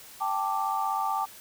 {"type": "chord", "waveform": "sine", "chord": "G suspended second", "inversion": "none", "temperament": "equal", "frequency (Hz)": [784, 880, 1174.7], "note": ["G5", "A5", "D6"], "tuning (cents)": [0, 0, 0], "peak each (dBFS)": -30, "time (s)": [0.2, 1.26], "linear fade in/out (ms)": 20, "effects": ["white hiss -48 dBFS RMS until 1.4 s"]}